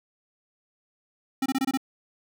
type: tone bursts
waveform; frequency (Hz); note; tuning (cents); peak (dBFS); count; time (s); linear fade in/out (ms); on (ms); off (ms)
square; 266.4; C4; +31; -23; 6; 1.42-1.774; 5; 39; 24
effects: none